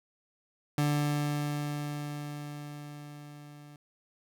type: tone with level ramp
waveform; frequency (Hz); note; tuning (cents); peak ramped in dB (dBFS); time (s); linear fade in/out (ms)
30% pulse; 146.83; D3; 0; -22 to -46; 0.78-3.76; 2
effects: none